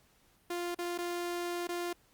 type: tone with dropouts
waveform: sawtooth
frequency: 349.2 Hz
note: F4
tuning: in tune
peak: -30 dBFS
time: 0.5-1.93 s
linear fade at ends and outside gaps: 5 ms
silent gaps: 0.747-0.787 / 0.978-0.985 / 1.672-1.689 s
effects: pink hiss -67 dBFS RMS until 2.13 s + Opus 48 kbps